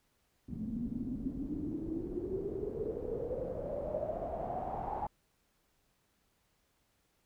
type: noise with low-pass filter sweep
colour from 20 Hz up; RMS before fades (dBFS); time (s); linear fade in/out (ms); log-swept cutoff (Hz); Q
pink; -38; 0.48-5.07; 5; 210 to 850; 9.8
effects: pink hiss -75 dBFS RMS until 7.25 s